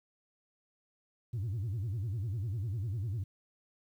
sine tone with vibrato, 105.9 Hz, G#2, 34 cents sharp, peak -30 dBFS, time 1.33-3.24 s, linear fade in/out 10 ms, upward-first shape sine, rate 10 Hz, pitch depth 260 cents each way, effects tanh soft clip ceiling -31 dBFS + 11-bit

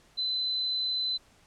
sine tone, 4032 Hz, B7, 35 cents sharp, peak -27 dBFS, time 0.17-1.18 s, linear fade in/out 20 ms, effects pink hiss -61 dBFS RMS until 1.46 s + low-pass 9000 Hz 12 dB/octave

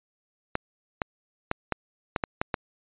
clicks, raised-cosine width 0.5 ms, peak -10 dBFS, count 8, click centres 0.554 / 1.018 / 1.514 / 1.723 / 2.162 / 2.238 / 2.415 / 2.542 s, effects resampled to 8000 Hz

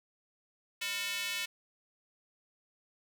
square tone with high-pass filter, 200.9 Hz, G3, 43 cents sharp, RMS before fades -36 dBFS, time 0.81-1.46 s, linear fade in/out 10 ms, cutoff 2500 Hz, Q 1.9, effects none

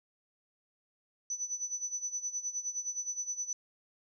sine tone with tremolo, 5980 Hz, F#8, 17 cents sharp, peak -31 dBFS, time 1.3-3.53 s, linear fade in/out 2 ms, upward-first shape sine, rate 9.6 Hz, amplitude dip 80%, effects none

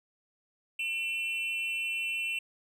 triangle tone with amplitude modulation, 2697 Hz, E7, 39 cents sharp, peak -25 dBFS, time 0.79-2.39 s, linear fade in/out 5 ms, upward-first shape sine, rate 295 Hz, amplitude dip 80%, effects none

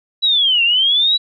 sine linear two-way sweep, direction down then up, 3951 to 2705 to 3951 Hz, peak -11 dBFS, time 0.22-1.18 s, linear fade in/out 20 ms, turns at 0.63 s, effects none

